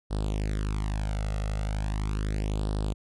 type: tone with flanger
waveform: sawtooth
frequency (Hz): 51.91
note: G#1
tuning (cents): 0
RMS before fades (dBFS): -29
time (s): 0.1-2.94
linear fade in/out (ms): 20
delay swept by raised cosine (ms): 0.22 to 1.52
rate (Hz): 0.38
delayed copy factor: +0.85
effects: resampled to 24000 Hz